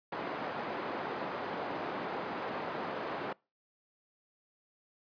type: band-pass noise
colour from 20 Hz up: white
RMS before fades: -38 dBFS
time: 0.12-3.33 s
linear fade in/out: 5 ms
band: 220 to 1000 Hz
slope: 12 dB/octave
effects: noise-tail reverb RT60 0.3 s tail -26 dB re dry + resampled to 11025 Hz